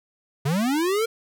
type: linear sweep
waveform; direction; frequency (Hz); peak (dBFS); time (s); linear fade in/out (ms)
square; up; 129.5 to 466.2; -21; 0.45-1.06; 10
effects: none